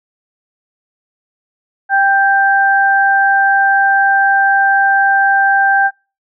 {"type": "tone pair together", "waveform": "sine", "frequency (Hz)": [787, 1574], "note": ["G5", "G6"], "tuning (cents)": [7, 7], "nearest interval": "octave", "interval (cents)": 1200, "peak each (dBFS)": -11, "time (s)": [1.89, 5.91], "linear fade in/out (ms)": 50, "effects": ["noise-tail reverb RT60 0.3 s tail -25 dB re dry"]}